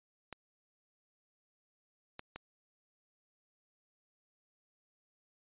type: clicks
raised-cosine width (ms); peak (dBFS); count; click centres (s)
0.3; -27; 3; 0.327 / 2.194 / 2.36
effects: resampled to 8000 Hz